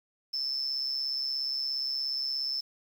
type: tone with amplitude modulation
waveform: sine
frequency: 5274 Hz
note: E8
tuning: in tune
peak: -26 dBFS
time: 0.33-2.61 s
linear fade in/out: 10 ms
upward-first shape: sine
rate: 137 Hz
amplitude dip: 70%
effects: 9-bit